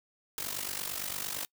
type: noise with amplitude modulation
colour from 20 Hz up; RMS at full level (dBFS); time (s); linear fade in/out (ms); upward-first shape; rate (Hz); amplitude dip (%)
white; -33; 0.38-1.45; 0; sine; 48.8; 80
effects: noise-tail reverb RT60 0.1 s tail -26 dB re dry